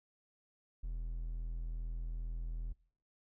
triangle tone, 41.2 Hz, E1, in tune, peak -35 dBFS, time 0.83-2.73 s, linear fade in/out 10 ms, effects noise-tail reverb RT60 0.6 s tail -25 dB re dry

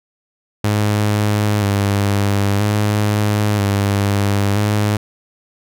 sawtooth tone with vibrato, 102.5 Hz, G#2, 22 cents flat, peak -10 dBFS, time 0.64-4.97 s, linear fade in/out 5 ms, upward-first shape square, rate 0.51 Hz, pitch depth 36 cents each way, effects none

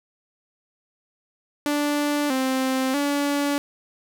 sawtooth tone with pitch steps, 292.5 / 261.9 / 286.1 Hz, D4 / C4 / D4, -7 / +2 / -45 cents, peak -17 dBFS, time 1.66-3.58 s, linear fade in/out 0 ms, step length 640 ms, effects none

